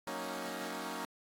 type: chord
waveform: 10% pulse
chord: D# minor seventh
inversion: first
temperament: equal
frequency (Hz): 185 / 233.1 / 277.2 / 311.1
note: F#3 / A#3 / C#4 / D#4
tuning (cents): 0 / 0 / 0 / 0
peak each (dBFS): -37 / -35 / -35 / -36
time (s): 0.07-1.05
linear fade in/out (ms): 2
effects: AAC 64 kbps